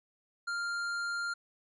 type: tone with hard clipping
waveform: sine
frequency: 1396.9 Hz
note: F6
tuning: in tune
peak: -34 dBFS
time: 0.47-1.34 s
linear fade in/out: 10 ms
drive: 10 dB
effects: resampled to 24000 Hz